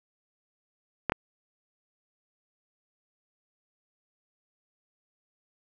clicks, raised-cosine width 0.5 ms, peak -10 dBFS, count 2, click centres 1.097 / 1.121 s, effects none

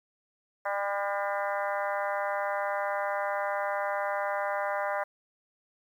harmonic tone with a mistuned harmonic, 200 Hz, G3, 35 cents sharp, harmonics 3 / 4 / 5 / 6 / 7 / 8 / 9 / 10, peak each -32 / -34 / -36 / -38 / -39 / -40 / -41 / -42 dBFS, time 0.65-5.04 s, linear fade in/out 10 ms, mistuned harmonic 7, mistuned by +30 cents, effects 10-bit

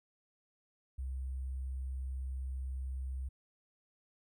sine tone with sample-and-hold, 65.41 Hz, C2, in tune, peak -36 dBFS, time 0.98-3.29 s, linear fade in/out 10 ms, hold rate 8820 Hz, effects none

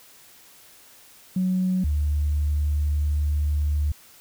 sine tone pair in turn, 185 / 74.08 Hz, F#3 / D2, 0 / +16 cents, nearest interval octave + major third, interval 1584 cents, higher first, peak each -19 dBFS, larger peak neither, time 1.36-1.84 / 1.84-3.92 s, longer second, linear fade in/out 5 ms, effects tanh soft clip ceiling -15 dBFS + white hiss -51 dBFS RMS until 4.2 s

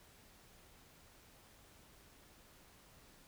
silence, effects pink hiss -63 dBFS RMS until 3.27 s

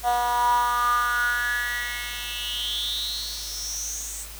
10% pulse tone with high-pass filter sweep, 241.8 Hz, B3, 36 cents flat, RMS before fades -26 dBFS, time 0.03-4.27 s, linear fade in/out 50 ms, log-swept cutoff 740 to 7700 Hz, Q 8.2, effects added 53 Hz sine -41 dBFS peak until 4.39 s + white hiss -41 dBFS RMS until 4.39 s

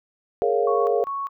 sine chord, Bb minor seventh, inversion third, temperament equal with one note detuned, 415.3 / 463.2 / 554.4 / 698.5 Hz, Ab4 / Bb4 / Db5 / F5, 0 / -11 / 0 / 0 cents, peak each -23 / -22 / -26 / -25 dBFS, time 0.42-1.04 s, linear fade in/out 0 ms
sine tone with tremolo, 1108.7 Hz, C#6, in tune, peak -25 dBFS, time 0.67-1.29 s, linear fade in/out 5 ms, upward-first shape square, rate 2.5 Hz, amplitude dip 80%
effects none

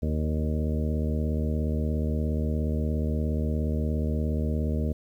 harmonic tone with a mistuned harmonic, 77 Hz, D#2, 17 cents flat, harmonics 1 / 2 / 3 / 4 / 5 / 6 / 7 / 8, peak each -26 / -32 / -31 / -39 / -40 / -38 / -43 / -41 dBFS, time 0.02-4.93 s, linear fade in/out 10 ms, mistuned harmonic 7, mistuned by +19 cents, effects 10-bit

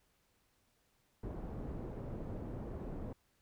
pink low-pass noise, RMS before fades -43 dBFS, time 1.23-3.13 s, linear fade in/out 5 ms, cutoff 530 Hz, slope 12 dB/octave, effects pink hiss -75 dBFS RMS until 3.41 s

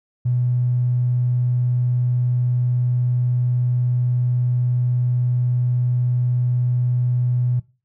triangle tone with tanh clipping, 123.47 Hz, B2, in tune, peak -16 dBFS, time 0.25-7.6 s, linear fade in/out 10 ms, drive 2 dB, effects noise-tail reverb RT60 0.3 s tail -19 dB re dry

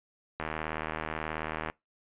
click train, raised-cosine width 0.5 ms, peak -18 dBFS, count 103, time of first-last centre 0.4-1.699 s, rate 78.5 Hz, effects noise-tail reverb RT60 0.2 s tail -24 dB re dry + resampled to 8000 Hz

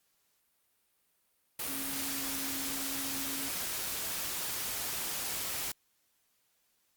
sine tone in noise, 272.6 Hz, C#4, 29 cents flat, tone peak -42 dBFS, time 1.68-3.49 s, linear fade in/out 5 ms, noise white, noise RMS -36 dBFS, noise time 1.59-5.72 s, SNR -9 dB, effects white hiss -74 dBFS RMS until 6.96 s + Opus 48 kbps

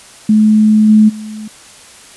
sine tone with level steps, 214.8 Hz, A3, 41 cents flat, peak -5 / -3 / -23 dBFS, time 0.29-1.48 s, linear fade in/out 5 ms, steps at 0.88 / 1.08 s, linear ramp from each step 20 ms, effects white hiss -38 dBFS RMS until 2.16 s + resampled to 24000 Hz

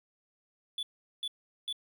triangle tone bursts, 3458 Hz, A7, 31 cents flat, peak -31 dBFS, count 3, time 0.78-1.727 s, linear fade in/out 2 ms, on 49 ms, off 400 ms, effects none

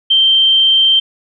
sine tone, 3136 Hz, G7, in tune, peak -7 dBFS, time 0.1-1 s, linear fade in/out 10 ms, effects none

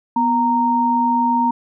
sine tone pair together, 245.5 / 927.6 Hz, B3 / A#5, -10 / -9 cents, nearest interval octave + major seventh, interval 2301 cents, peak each -19 / -15 dBFS, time 0.16-1.51 s, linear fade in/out 5 ms, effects none

